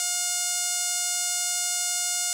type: tone with band-pass filter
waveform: sawtooth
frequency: 713 Hz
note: F5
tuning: 36 cents sharp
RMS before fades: -27 dBFS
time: 0-2.33 s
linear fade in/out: 0 ms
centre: 7600 Hz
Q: 2.6
effects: none